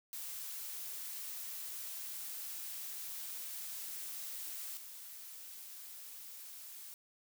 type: noise with level steps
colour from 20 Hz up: blue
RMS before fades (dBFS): -44 / -50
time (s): 0.13-6.94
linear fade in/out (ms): 0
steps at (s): 4.77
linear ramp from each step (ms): 2
effects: none